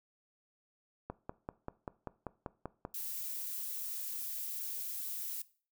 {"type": "click train", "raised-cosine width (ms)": 1, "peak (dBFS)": -25, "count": 10, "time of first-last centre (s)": [1.1, 2.851], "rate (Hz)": 5.14}
{"type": "noise", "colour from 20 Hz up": "violet", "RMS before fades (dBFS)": -40, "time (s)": [2.94, 5.42], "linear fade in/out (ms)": 5}
{"effects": ["noise-tail reverb RT60 0.4 s tail -19 dB re dry"]}